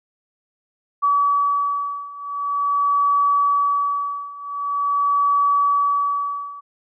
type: beating tone pair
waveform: sine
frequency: 1142 / 1142.45 Hz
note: D6 / D6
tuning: -49 / -48 cents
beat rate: 0.45 Hz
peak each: -21 / -19 dBFS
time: 1.02-6.61 s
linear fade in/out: 20 ms
effects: none